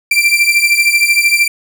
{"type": "beating tone pair", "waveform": "40% pulse", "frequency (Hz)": [2349, 2362], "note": ["D7", "D7"], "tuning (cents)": [0, 9], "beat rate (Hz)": 13, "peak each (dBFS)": -11, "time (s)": [0.11, 1.48], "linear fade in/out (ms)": 5, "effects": []}